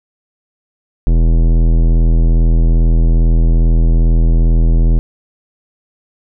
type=tone with tanh clipping; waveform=sine; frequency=41.2 Hz; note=E1; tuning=in tune; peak=-9 dBFS; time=1.07-4.99 s; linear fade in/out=0 ms; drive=17 dB; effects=none